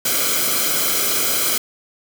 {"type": "noise with comb filter", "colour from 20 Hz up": "white", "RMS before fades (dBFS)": -19, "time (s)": [0.05, 1.58], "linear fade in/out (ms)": 5, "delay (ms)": 1.1, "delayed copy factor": -0.75, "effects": []}